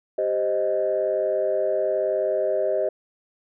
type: chord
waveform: sine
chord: C minor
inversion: second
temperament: equal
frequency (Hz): 392 / 523.3 / 622.3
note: G4 / C5 / Eb5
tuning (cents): 0 / 0 / 0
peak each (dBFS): -26 / -25 / -22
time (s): 0.18-2.89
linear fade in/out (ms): 5
effects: tanh soft clip ceiling -13 dBFS